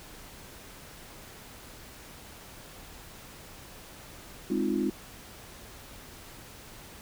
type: chord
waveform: sine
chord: F minor seventh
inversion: first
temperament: equal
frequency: 207.7 / 261.6 / 311.1 / 349.2 Hz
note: Ab3 / C4 / Eb4 / F4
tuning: 0 / 0 / 0 / 0 cents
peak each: -31 dBFS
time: 4.5-4.9 s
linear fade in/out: 5 ms
effects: pink hiss -48 dBFS RMS until 7.01 s